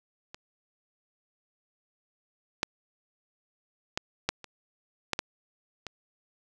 clicks, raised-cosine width 0.2 ms, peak -24 / -8 / -11 / -8 / -25 / -9 / -11 / -20 dBFS, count 8, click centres 0.345 / 2.631 / 3.975 / 4.29 / 4.443 / 5.133 / 5.191 / 5.867 s, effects none

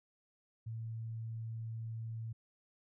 sine tone, 113 Hz, A2, 47 cents sharp, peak -39 dBFS, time 0.66-2.33 s, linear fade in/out 10 ms, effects none

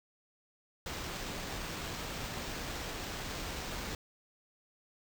pink noise with sample-and-hold, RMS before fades -40 dBFS, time 0.86-3.95 s, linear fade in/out 2 ms, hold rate 11025 Hz, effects none

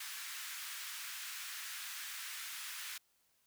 pink high-pass noise, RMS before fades -45 dBFS, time 0-2.98 s, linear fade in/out 5 ms, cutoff 1400 Hz, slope 24 dB/octave, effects white hiss -75 dBFS RMS until 3.46 s

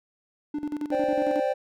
triangle tone with tremolo, 296.1 Hz, D4, 14 cents sharp, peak -24 dBFS, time 0.54-1.4 s, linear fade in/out 5 ms, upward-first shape square, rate 11 Hz, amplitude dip 75%
triangle chord, C suspended second, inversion none, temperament equal, 523.3 / 587.3 / 784 Hz, C5 / D5 / G5, 0 / 0 / 0 cents, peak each -24 / -25 / -28 dBFS, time 0.91-1.54 s, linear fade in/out 20 ms
effects none

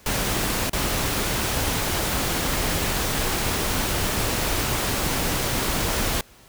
pink noise with dropouts, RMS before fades -24 dBFS, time 0.06-6.21 s, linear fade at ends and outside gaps 2 ms, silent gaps 0.696-0.731 s, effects pink hiss -51 dBFS RMS until 6.48 s

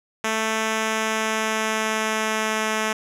5% pulse tone with pitch glide, 220.4 to 217.7 Hz, A3 to A3, +3 to -18 cents, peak -10 dBFS, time 0.24-2.93 s, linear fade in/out 5 ms, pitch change -21 cents, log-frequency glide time 0.59-2.7 s, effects low-pass 10000 Hz 12 dB/octave

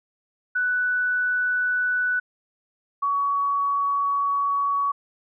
sine tone pair in turn, 1487 / 1126.1 Hz, F#6 / C#6, +8 / +27 cents, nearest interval perfect fourth, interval 481 cents, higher first, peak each -20 dBFS, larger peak neither, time 0.55-2.2 / 3.02-4.92 s, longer second, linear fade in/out 10 ms, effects none

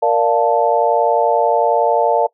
sine chord, Bb major seventh, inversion none, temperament equal, 466.2 / 587.3 / 698.5 / 880 Hz, Bb4 / D5 / F5 / A5, 0 / 0 / 0 / 0 cents, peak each -17 dBFS, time 0.02-2.27 s, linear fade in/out 10 ms, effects noise-tail reverb RT60 0.1 s tail -21 dB re dry

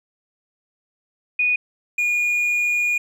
sine / triangle tone pair in turn, 2469 / 2438 Hz, D#7 / D#7, -14 / -36 cents, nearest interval unison, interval 22 cents, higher first, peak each -16 dBFS, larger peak neither, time 1.39-1.56 / 1.98-2.98 s, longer second, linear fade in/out 5 ms, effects none

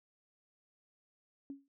sine tone with exponential decay, 277.2 Hz, C#4, in tune, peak -38 dBFS, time 1.5-1.68 s, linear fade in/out 1 ms, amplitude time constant 37 ms, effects none

